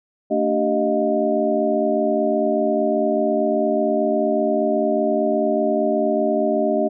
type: tone cluster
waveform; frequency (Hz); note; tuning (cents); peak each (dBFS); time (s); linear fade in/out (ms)
sine; 223.6 / 291.9 / 386.6 / 622 / 707; A3 / D4 / G4 / D#5 / F5; +28 / -10 / -24 / -1 / +21; -24 / -24 / -23 / -20 / -27; 0.3-6.89; 20
effects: none